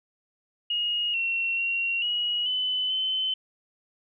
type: tone with pitch steps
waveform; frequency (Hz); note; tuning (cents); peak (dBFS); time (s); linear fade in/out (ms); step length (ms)
sine; 2873 / 2724 / 2747 / 2905 / 3016 / 3055; F7 / F7 / F7 / F#7 / F#7 / G7; +48 / -44 / -29 / -32 / +32 / -45; -24; 0.7-3.34; 5; 440
effects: none